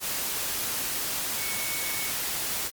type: tone in noise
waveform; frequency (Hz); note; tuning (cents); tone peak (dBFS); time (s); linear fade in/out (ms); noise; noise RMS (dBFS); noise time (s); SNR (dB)
sine; 2221; C#7; +3; -36; 1.37-2.12; 50; white; -30; 0-2.71; -9
effects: Opus 48 kbps